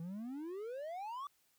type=exponential sweep; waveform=triangle; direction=up; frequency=160.5 to 1178 Hz; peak=-39 dBFS; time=0-1.27 s; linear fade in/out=2 ms; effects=white hiss -74 dBFS RMS until 1.58 s